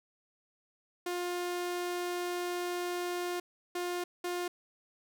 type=tone bursts at uneven times; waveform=sawtooth; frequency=354.1 Hz; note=F4; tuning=24 cents sharp; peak=-29 dBFS; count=3; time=1.06-3.4 / 3.75-4.04 / 4.24-4.48 s; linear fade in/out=5 ms; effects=none